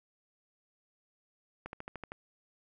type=slowing click train; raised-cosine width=0.5 ms; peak=-26 dBFS; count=7; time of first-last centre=1.66-2.119 s; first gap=71 ms; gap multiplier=1.03; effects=none